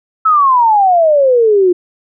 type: exponential sweep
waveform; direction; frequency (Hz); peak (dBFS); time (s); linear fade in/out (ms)
sine; down; 1318.5 to 348.9; -6; 0.25-1.73; 10
effects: none